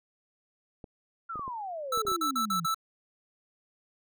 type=clicks; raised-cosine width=2 ms; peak=-30 dBFS; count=8; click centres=0.842 / 1.357 / 1.394 / 1.479 / 1.975 / 2.052 / 2.083 / 2.117 s
type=exponential sweep; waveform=sine; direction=down; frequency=1400 to 155.56 Hz; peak=-34 dBFS; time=1.29-2.66 s; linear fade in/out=10 ms
type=tone bursts; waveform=square; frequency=1318 Hz; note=E6; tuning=1 cent flat; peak=-27 dBFS; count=6; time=1.92-2.745 s; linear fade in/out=5 ms; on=100 ms; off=45 ms
effects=none